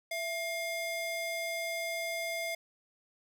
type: ring-modulated tone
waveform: square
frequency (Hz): 1396.9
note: F6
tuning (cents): 0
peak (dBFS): -31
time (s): 0.11-2.55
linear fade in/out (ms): 5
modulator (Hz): 731
effects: none